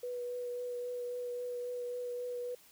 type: tone with vibrato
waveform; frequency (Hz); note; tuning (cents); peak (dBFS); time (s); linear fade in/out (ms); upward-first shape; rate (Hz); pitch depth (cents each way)
sine; 489.9; B4; -14; -36; 0.03-2.55; 5; triangle; 3.7; 15
effects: white hiss -61 dBFS RMS until 2.71 s